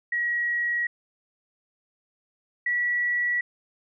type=tone pair in turn; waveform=sine; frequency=1909 / 1940.1 Hz; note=A#6 / B6; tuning=+41 / -31 cents; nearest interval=unison; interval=28 cents; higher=second; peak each=-23 / -22 dBFS; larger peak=second; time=0.12-0.87 / 2.66-3.41 s; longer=neither; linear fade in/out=5 ms; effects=none